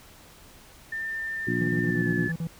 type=tone with pitch glide; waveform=sine; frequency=1794 to 1728.9 Hz; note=A6 to A6; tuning=+33 to -31 cents; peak=-29 dBFS; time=0.92-2.32 s; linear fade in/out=5 ms; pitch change=-64 cents; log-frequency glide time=1.84-2.09 s
type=harmonic tone; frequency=59.4 Hz; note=A#1; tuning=33 cents sharp; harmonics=2 / 3 / 4 / 5 / 6; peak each=-31 / -31 / -31 / -31 / -31 dBFS; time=1.47-2.28 s; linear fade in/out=5 ms
type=tone bursts; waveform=triangle; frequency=164.81 Hz; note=E3; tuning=in tune; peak=-25 dBFS; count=8; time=1.61-2.471 s; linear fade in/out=2 ms; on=70 ms; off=43 ms
effects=pink hiss -51 dBFS RMS until 2.59 s